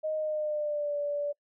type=tone with pitch glide; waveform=sine; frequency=622 to 580.3 Hz; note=D#5 to D5; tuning=-1 to -21 cents; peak=-28 dBFS; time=0.03-1.33 s; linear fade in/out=20 ms; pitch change=-120 cents; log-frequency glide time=0.15-0.97 s; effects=noise-tail reverb RT60 0.1 s tail -25 dB re dry